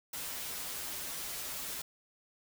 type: noise with comb filter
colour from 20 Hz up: white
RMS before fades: -40 dBFS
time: 0.13-1.82 s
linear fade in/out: 5 ms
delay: 9.2 ms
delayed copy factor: -0.9
effects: none